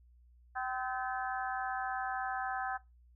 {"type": "harmonic tone with a mistuned harmonic", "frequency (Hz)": 256.5, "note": "C4", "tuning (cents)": -34, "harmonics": [3, 4, 5, 6, 7], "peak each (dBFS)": [-36, -44, -42, -41, -43], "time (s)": [0.55, 2.78], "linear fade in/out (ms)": 20, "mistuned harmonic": 7, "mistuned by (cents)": -71, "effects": ["noise-tail reverb RT60 0.2 s tail -18 dB re dry", "added 60 Hz sine -59 dBFS peak until 3.15 s"]}